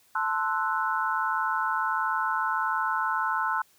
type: chord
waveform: sine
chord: F# half-diminished seventh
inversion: first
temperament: equal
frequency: 880 / 1046.5 / 1318.5 / 1480 Hz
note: A5 / C6 / E6 / F#6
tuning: 0 / 0 / 0 / 0 cents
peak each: -30 dBFS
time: 0.15-3.62 s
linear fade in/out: 5 ms
effects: white hiss -62 dBFS RMS until 3.78 s